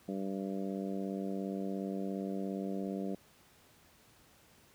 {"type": "harmonic tone", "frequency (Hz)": 97.2, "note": "G2", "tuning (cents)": -14, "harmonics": [2, 3, 4, 5, 6, 7], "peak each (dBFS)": [-37, -41, -43, -45, -47, -48], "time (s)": [0.08, 3.15], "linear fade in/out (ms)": 5, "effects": ["pink hiss -63 dBFS RMS until 4.74 s", "high-pass 60 Hz 12 dB/octave"]}